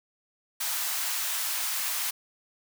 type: high-pass noise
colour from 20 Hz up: white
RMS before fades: -30 dBFS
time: 0.6-2.11 s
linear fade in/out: 10 ms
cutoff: 760 Hz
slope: 24 dB/octave
effects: none